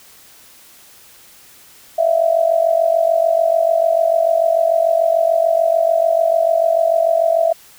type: tone with amplitude modulation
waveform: sine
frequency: 661 Hz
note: E5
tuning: 5 cents sharp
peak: -8 dBFS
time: 1.98-7.53 s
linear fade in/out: 10 ms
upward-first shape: sine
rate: 46.8 Hz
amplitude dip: 80%
effects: white hiss -45 dBFS RMS until 7.78 s